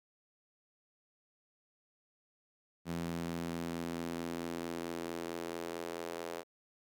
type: tone with high-pass filter sweep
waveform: sawtooth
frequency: 84.5 Hz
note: E2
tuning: 43 cents sharp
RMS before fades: -40 dBFS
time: 2.85-6.44 s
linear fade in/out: 50 ms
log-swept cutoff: 180 to 470 Hz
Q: 1.9
effects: none